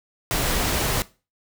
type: noise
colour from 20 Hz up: pink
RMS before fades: -23 dBFS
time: 0.31-1.02 s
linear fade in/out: 0 ms
effects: noise-tail reverb RT60 0.3 s tail -18 dB re dry